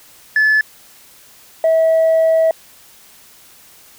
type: tone pair in turn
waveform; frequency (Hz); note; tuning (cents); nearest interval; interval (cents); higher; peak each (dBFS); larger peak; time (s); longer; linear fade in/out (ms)
sine; 1729 / 647.6; A6 / E5; -31 / -31; octave + perfect fourth; 1700; first; -8; neither; 0.36-0.61 / 1.64-2.51; second; 2
effects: tanh soft clip ceiling -8 dBFS + white hiss -45 dBFS RMS until 3.98 s